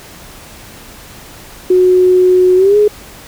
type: tone with pitch glide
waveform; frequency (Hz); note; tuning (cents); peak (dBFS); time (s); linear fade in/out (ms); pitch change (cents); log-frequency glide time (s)
sine; 366.3 to 418.3; F#4 to G#4; -17 to +12; -5; 1.7-2.88; 5; +229; 2.56-2.77
effects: pink hiss -35 dBFS RMS until 3.27 s